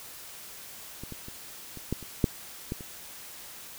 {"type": "clicks", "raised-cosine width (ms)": 3, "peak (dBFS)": [-26, -26, -29, -29, -15, -30, -8, -18, -29], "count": 9, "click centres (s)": [1.036, 1.123, 1.284, 1.773, 1.926, 2.027, 2.242, 2.721, 2.808], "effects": ["white hiss -45 dBFS RMS until 3.78 s"]}